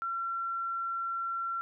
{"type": "tone", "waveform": "sine", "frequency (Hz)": 1360, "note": "F6", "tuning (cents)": -46, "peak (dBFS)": -31, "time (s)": [0.02, 1.61], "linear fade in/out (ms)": 0, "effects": []}